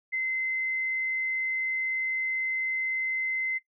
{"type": "tone", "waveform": "sine", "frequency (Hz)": 2061, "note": "C7", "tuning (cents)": -27, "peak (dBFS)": -26, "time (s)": [0.12, 3.59], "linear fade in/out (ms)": 20, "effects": ["noise-tail reverb RT60 0.1 s tail -18 dB re dry"]}